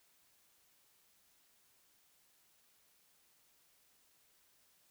silence, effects white hiss -71 dBFS RMS until 4.9 s

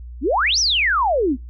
sine exponential two-way sweep, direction up then down, 232.3 to 6120 to 232.3 Hz, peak -15 dBFS, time 0.21-1.37 s, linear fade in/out 50 ms, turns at 0.59 s, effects noise-tail reverb RT60 0.2 s tail -22 dB re dry + added 60 Hz sine -32 dBFS peak until 1.49 s

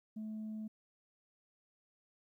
sine tone, 216.7 Hz, A3, 26 cents flat, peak -38 dBFS, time 0.16-0.68 s, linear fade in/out 10 ms, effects tanh soft clip ceiling -38 dBFS + 13-bit

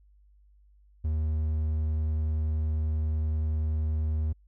triangle tone, 77.6 Hz, D#2, 4 cents flat, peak -23 dBFS, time 1.04-4.33 s, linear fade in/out 10 ms, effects added 50 Hz sine -56 dBFS peak until 4.47 s

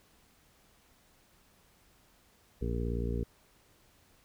harmonic tone, 58.27 Hz, A#1, in tune, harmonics 1 / 2 / 3 / 4 / 5 / 6 / 7 / 8, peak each -33 / -37 / -41 / -40 / -45 / -47 / -41 / -43 dBFS, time 2.61-3.24 s, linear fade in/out 10 ms, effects pink hiss -65 dBFS RMS until 4.24 s

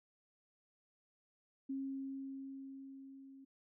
sine tone with level ramp, 270.3 Hz, C#4, 44 cents flat, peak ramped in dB -37 to -54 dBFS, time 1.69-3.45 s, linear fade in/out 10 ms, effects none

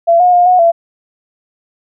sine tone with pitch steps, 677 / 720 / 709 / 729 / 675 Hz, E5 / F#5 / F5 / F#5 / E5, +46 / -47 / +26 / -26 / +41 cents, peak -5 dBFS, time 0.07-0.72 s, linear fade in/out 20 ms, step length 130 ms, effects none

